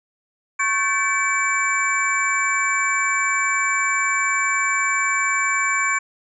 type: tone cluster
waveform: sine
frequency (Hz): 1101 / 1549 / 1747 / 2290 / 7180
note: C#6 / G6 / A6 / D7 / A8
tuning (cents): -12 / -21 / -13 / -44 / +34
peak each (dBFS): -23 / -26 / -29 / -21 / -28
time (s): 0.59-5.99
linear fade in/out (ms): 10
effects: none